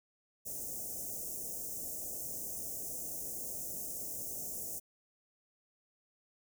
white band-stop noise, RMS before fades -41 dBFS, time 0.45-4.8 s, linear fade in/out 20 ms, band 700 to 6000 Hz, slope 48 dB/octave, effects none

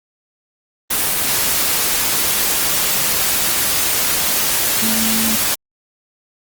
sine tone in noise, 222.4 Hz, A3, 19 cents sharp, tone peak -20 dBFS, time 4.82-5.36 s, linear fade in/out 10 ms, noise white, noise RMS -17 dBFS, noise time 0.9-5.55 s, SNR -6 dB, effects Opus 24 kbps

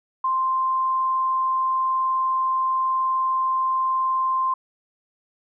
sine tone, 1046.5 Hz, C6, in tune, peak -19 dBFS, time 0.24-4.54 s, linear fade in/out 5 ms, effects none

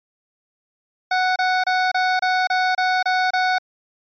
25% pulse tone bursts, 740 Hz, F#5, in tune, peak -13 dBFS, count 9, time 1.11-3.584 s, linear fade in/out 5 ms, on 250 ms, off 28 ms, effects resampled to 11025 Hz

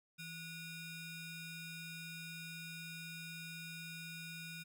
25% pulse ring-modulated tone, 1294 Hz, E6, 32 cents flat, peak -39 dBFS, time 0.18-4.64 s, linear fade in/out 20 ms, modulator 1130 Hz, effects none

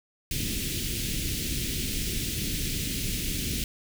pink band-stop noise, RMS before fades -30 dBFS, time 0.31-3.64 s, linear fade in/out 2 ms, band 340 to 2400 Hz, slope 24 dB/octave, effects none

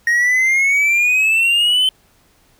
triangle exponential sweep, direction up, 1864.7 to 3080 Hz, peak -10 dBFS, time 0.07-1.89 s, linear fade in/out 2 ms, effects pink hiss -55 dBFS RMS until 2.59 s

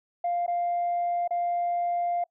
sine tone with dropouts, 698.5 Hz, F5, in tune, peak -23 dBFS, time 0.24-2.24 s, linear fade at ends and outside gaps 5 ms, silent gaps 0.464-0.478 / 1.277-1.307 s, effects noise-tail reverb RT60 0.1 s tail -25 dB re dry + tanh soft clip ceiling -21 dBFS

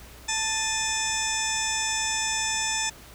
harmonic tone with a mistuned harmonic, 882 Hz, A5, 4 cents sharp, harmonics 1 / 2 / 3 / 4 / 6 / 7 / 8 / 9, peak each -33 / -33 / -33 / -33 / -33 / -33 / -33 / -33 dBFS, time 0.28-2.9 s, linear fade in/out 10 ms, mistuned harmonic 3, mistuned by -110 cents, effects added 60 Hz sine -48 dBFS peak until 3.14 s + pink hiss -48 dBFS RMS until 3.14 s

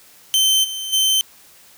sawtooth tone with level steps, 3093 Hz, G7, 24 cents flat, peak -10 / -22 / -11 dBFS, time 0.34-1.21 s, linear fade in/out 0 ms, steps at 0.63 / 0.92 s, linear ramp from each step 20 ms, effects white hiss -48 dBFS RMS until 1.77 s

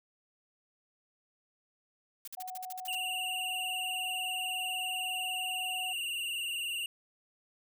blue noise bursts, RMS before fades -43 dBFS, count 10, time 2.25-2.951 s, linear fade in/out 2 ms, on 26 ms, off 49 ms
sine tone, 740 Hz, F#5, in tune, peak -40 dBFS, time 2.37-5.93 s, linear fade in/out 10 ms
square tone with vibrato, 2808 Hz, F7, 9 cents sharp, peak -34 dBFS, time 2.88-6.86 s, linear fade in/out 2 ms, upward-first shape triangle, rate 20 Hz, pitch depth 82 cents each way
effects none

